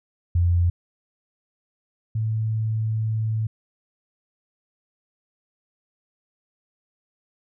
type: tone pair in turn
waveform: sine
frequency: 86.9 / 110.22 Hz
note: F2 / A2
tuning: -8 / +3 cents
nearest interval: major third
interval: 411 cents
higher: second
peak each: -16 / -21 dBFS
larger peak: first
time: 0.35-0.7 / 2.15-3.47 s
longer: second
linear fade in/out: 5 ms
effects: none